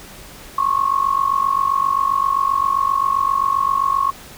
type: tone with amplitude modulation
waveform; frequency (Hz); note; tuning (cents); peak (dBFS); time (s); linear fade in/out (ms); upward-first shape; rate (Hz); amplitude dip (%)
sine; 1096; C#6; -20; -11; 0.58-4.11; 5; sine; 47.6; 85
effects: pink hiss -39 dBFS RMS until 4.37 s